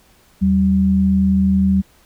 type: tone pair together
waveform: sine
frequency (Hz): 80 / 192.26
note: D#2 / G3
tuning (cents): +49 / -33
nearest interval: octave + minor third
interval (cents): 1518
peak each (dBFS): -20 / -12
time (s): 0.41-1.82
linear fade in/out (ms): 20
effects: pink hiss -53 dBFS RMS until 2.05 s